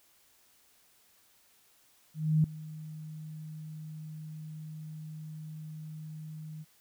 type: tone with ADSR envelope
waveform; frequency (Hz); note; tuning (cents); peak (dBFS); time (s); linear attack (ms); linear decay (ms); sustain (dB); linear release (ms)
sine; 155.56; D#3; 0; -20; 2.14-6.65; 300; 3; -20; 35
effects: white hiss -65 dBFS RMS until 6.8 s